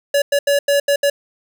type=tone bursts at uneven times; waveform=square; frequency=568 Hz; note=C#5; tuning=42 cents sharp; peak=-13 dBFS; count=6; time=0.14-0.22 / 0.32-0.39 / 0.47-0.59 / 0.68-0.8 / 0.88-0.96 / 1.03-1.1 s; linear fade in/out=5 ms; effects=none